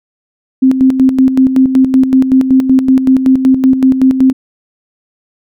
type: tone with tremolo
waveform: sine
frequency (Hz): 262.1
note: C4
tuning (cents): +3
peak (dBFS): -3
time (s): 0.62-4.33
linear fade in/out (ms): 10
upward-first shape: square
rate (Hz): 5.3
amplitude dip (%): 60
effects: none

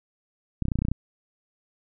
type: clicks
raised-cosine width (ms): 5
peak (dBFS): -13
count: 10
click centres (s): 0.623 / 0.654 / 0.684 / 0.718 / 0.756 / 0.789 / 0.82 / 0.851 / 0.885 / 0.916
effects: none

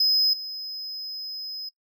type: tone with level steps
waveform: triangle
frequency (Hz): 5070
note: D#8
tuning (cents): +32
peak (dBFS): -16 / -30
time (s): 0-1.69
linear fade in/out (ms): 5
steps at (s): 0.33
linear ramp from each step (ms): 5
effects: noise-tail reverb RT60 0.1 s tail -21 dB re dry

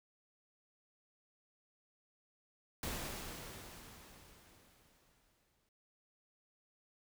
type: noise with exponential decay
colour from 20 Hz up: pink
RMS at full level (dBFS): -40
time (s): 2.83-5.69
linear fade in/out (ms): 2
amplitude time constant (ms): 620
effects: none

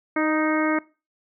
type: harmonic tone with a mistuned harmonic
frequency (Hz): 311.1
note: D#4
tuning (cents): 0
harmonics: 1 / 2 / 3 / 4 / 5 / 6 / 7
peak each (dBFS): -22 / -27 / -31 / -29 / -31 / -33 / -30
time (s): 0.16-0.79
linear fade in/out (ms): 5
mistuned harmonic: 2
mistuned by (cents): -17
effects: noise-tail reverb RT60 0.3 s tail -21 dB re dry

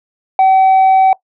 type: tone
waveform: sine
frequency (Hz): 763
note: G5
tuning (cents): -47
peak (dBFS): -3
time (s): 0.39-1.13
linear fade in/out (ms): 2
effects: noise-tail reverb RT60 0.1 s tail -21 dB re dry + tanh soft clip ceiling -5 dBFS

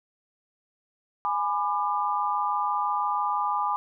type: chord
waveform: sine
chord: G# diminished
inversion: none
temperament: just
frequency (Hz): 830.6 / 996.7 / 1196.1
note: G#5 / B5 / D6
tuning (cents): 0 / +16 / +31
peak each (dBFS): -28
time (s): 1.25-3.76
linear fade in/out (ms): 0
effects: none

